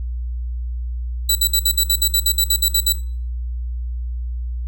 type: tone bursts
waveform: 15% pulse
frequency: 3951 Hz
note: B7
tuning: in tune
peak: -6 dBFS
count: 14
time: 1.29-2.926 s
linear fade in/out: 5 ms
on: 63 ms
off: 58 ms
effects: noise-tail reverb RT60 0.4 s tail -18 dB re dry + added 60 Hz sine -22 dBFS peak until 4.67 s